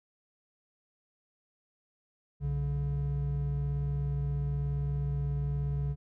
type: tone pair together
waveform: triangle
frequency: 63.4 / 142.33 Hz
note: B1 / C#3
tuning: +46 / +46 cents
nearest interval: octave + major second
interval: 1400 cents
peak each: -32 / -28 dBFS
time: 2.4-5.96 s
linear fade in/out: 50 ms
effects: none